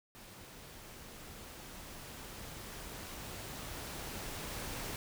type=noise with level ramp; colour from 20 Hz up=pink; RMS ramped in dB=-53 to -41 dBFS; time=0.15-4.96 s; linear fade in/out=0 ms; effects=none